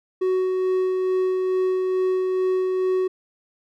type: tone with tremolo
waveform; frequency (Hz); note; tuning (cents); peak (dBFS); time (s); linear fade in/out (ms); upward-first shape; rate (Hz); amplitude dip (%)
triangle; 372.2; F#4; +10; -16; 0.21-3.08; 10; sine; 2.3; 25
effects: none